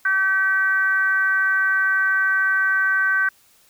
sine tone with frequency modulation, 1538 Hz, G6, 33 cents flat, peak -16 dBFS, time 0.05-3.29 s, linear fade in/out 5 ms, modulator 389 Hz, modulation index 0.53, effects white hiss -56 dBFS RMS until 3.69 s

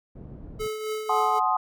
pink low-pass noise, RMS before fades -41 dBFS, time 0.15-0.68 s, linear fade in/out 10 ms, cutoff 350 Hz, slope 12 dB/octave
square tone with tremolo, 432 Hz, A4, 32 cents flat, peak -27 dBFS, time 0.59-1.4 s, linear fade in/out 20 ms, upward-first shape triangle, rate 3.8 Hz, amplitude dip 55%
sine chord, F# diminished seventh, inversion none, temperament equal with one note detuned, 740 / 860.4 / 1046.5 / 1244.5 Hz, F#5 / A5 / C6 / Eb6, 0 / -39 / 0 / 0 cents, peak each -26 dBFS, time 1.09-1.57 s, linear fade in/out 5 ms
effects none

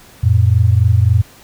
sine tone pair together, 90.02 / 113.7 Hz, F#2 / A#2, -47 / -43 cents, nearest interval major third, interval 404 cents, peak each -11 dBFS, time 0.23-1.22 s, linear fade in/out 10 ms, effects pink hiss -43 dBFS RMS until 1.43 s

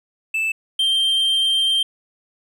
triangle tone pair in turn, 2637 / 3156 Hz, E7 / G7, 0 / +11 cents, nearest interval minor third, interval 311 cents, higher second, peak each -17 / -14 dBFS, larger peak second, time 0.34-0.52 / 0.79-1.83 s, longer second, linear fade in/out 5 ms, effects none

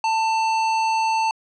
triangle tone with hard clipping, 890 Hz, A5, 20 cents sharp, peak -20 dBFS, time 0.04-1.31 s, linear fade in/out 2 ms, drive 17 dB, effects low-pass 8000 Hz 12 dB/octave

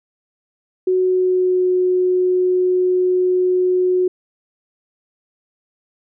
sine tone with pitch glide, 370 to 365.5 Hz, F#4 to F#4, 0 to -21 cents, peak -13 dBFS, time 0.87-4.08 s, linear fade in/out 5 ms, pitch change -21 cents, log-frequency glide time 0.97-1.69 s, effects none

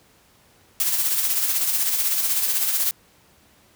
blue noise with tremolo, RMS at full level -20 dBFS, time 0.8-2.91 s, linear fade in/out 0 ms, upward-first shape sine, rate 16 Hz, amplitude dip 45%, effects pink hiss -56 dBFS RMS until 3.75 s + high-pass 60 Hz 12 dB/octave

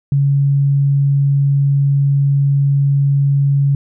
sine tone, 140 Hz, C#3, 18 cents sharp, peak -10 dBFS, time 0.12-3.75 s, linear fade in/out 2 ms, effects none

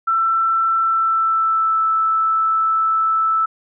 sine tone with pitch glide, 1337 to 1316.3 Hz, E6 to E6, +24 to -3 cents, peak -14 dBFS, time 0.07-3.46 s, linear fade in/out 10 ms, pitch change -27 cents, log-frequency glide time 0.8-1.83 s, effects none

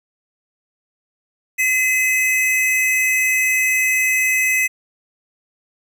square tone pair together, 2032 / 2560 Hz, B6 / D#7, +49 / +49 cents, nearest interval major third, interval 400 cents, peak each -18 / -19 dBFS, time 1.58-4.68 s, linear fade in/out 20 ms, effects none

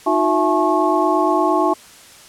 sine tone cluster, 313.3 / 362 / 663 / 857 / 1090 Hz, D#4 / F#4 / E5 / A5 / C#6, +12 / -38 / +10 / -46 / -29 cents, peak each -20 dBFS, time 0.06-1.74 s, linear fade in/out 10 ms, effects white hiss -43 dBFS RMS until 2.28 s + low-pass 10000 Hz 12 dB/octave

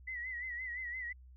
sine tone with vibrato, 1975.5 Hz, B6, in tune, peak -38 dBFS, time 0.07-1.13 s, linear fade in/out 10 ms, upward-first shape sine, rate 5.8 Hz, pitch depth 78 cents each way, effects added 63 Hz sine -53 dBFS peak until 1.36 s

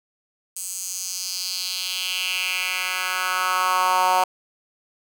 10% pulse tone with high-pass filter sweep, 184.2 Hz, F#3, 7 cents flat, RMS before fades -24 dBFS, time 0.56-4.24 s, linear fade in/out 5 ms, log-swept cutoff 8200 to 810 Hz, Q 2.8, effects none

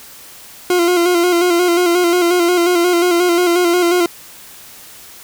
40% pulse tone with vibrato, 350.6 Hz, F4, 7 cents sharp, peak -10 dBFS, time 0.7-4.06 s, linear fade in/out 2 ms, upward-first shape square, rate 5.6 Hz, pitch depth 40 cents each way, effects white hiss -38 dBFS RMS until 5.23 s

